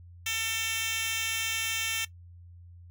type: tone with high-pass filter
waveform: 10% pulse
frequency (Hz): 448.3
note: A4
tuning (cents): +32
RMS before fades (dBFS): -31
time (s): 0.26-2.05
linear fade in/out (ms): 5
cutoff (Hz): 3100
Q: 1.3
effects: noise-tail reverb RT60 0.1 s tail -18 dB re dry + added 87 Hz sine -47 dBFS peak until 2.9 s